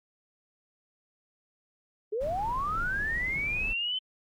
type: linear sweep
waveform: sine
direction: up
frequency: 401.7 to 3079 Hz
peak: -28 dBFS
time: 2.12-3.99 s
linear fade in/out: 10 ms
type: noise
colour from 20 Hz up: brown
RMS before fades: -38 dBFS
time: 2.2-3.74 s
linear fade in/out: 20 ms
effects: Opus 48 kbps